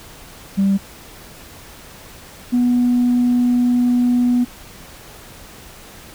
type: tone pair in turn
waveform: sine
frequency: 196 / 245 Hz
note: G3 / B3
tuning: 0 / -14 cents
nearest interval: major third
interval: 386 cents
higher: second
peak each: -11 dBFS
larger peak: neither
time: 0.57-0.78 / 2.52-4.45 s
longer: second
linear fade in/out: 20 ms
effects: tanh soft clip ceiling -9 dBFS + pink hiss -40 dBFS RMS until 6.14 s